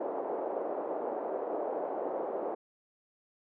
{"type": "band-pass noise", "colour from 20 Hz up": "white", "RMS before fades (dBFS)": -35, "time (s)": [0, 2.55], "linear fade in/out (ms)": 10, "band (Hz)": [350, 700], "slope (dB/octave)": 24, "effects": []}